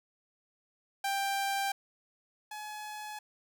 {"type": "tone pair in turn", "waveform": "sawtooth", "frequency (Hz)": [789, 847.4], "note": ["G5", "G#5"], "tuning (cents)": [11, 35], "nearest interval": "minor second", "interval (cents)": 124, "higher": "second", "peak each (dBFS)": [-26, -36], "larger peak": "first", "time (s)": [[1.04, 1.72], [2.51, 3.19]], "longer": "neither", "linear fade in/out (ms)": 5, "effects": []}